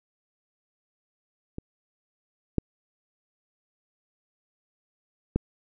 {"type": "clicks", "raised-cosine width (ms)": 3, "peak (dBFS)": [-21, -9, -10], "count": 3, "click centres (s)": [1.584, 2.583, 5.36], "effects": []}